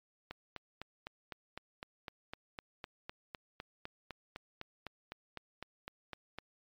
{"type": "click train", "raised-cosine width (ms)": 0.3, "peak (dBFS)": -26, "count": 25, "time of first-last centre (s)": [0.31, 6.386], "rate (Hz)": 3.95, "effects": ["MP3 96 kbps"]}